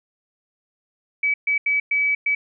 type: tone bursts at uneven times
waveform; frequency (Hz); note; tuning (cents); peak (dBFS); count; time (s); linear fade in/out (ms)
sine; 2287; D7; -47; -17; 5; 1.23-1.34 / 1.47-1.58 / 1.66-1.8 / 1.91-2.15 / 2.26-2.35; 5
effects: none